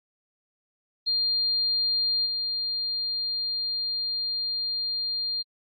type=tone with level steps; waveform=sine; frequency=4200 Hz; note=C8; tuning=6 cents sharp; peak=-22 / -26 dBFS; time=1.06-5.43 s; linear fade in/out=20 ms; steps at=2.25 s; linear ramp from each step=20 ms; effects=AAC 32 kbps